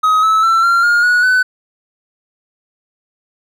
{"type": "tone with pitch steps", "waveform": "triangle", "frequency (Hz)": [1265, 1302.1, 1340.2, 1379.5, 1419.9, 1461.5, 1504.3], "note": ["D#6", "E6", "E6", "F6", "F6", "F#6", "F#6"], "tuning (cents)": [28, -22, 28, -22, 28, -22, 28], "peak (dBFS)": -7, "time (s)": [0.03, 1.43], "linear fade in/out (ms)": 10, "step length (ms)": 200, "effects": []}